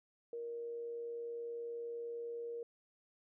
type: tone with amplitude modulation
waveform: sine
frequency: 469.9 Hz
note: A#4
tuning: 14 cents sharp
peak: -39 dBFS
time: 0.33-2.63 s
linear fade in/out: 2 ms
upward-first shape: sine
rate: 130 Hz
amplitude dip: 25%
effects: none